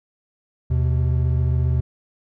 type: tone pair together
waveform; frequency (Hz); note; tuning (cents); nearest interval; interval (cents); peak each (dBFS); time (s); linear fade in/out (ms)
triangle; 78.7 / 126.2; D#2 / B2; +20 / +38; minor sixth; 818; -17 / -18; 0.7-1.81; 10
effects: none